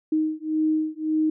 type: beating tone pair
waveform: sine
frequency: 311.1 / 312.9 Hz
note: D#4 / D#4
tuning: 0 / +10 cents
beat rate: 1.8 Hz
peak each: -24 dBFS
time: 0.12-1.3 s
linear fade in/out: 5 ms
effects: none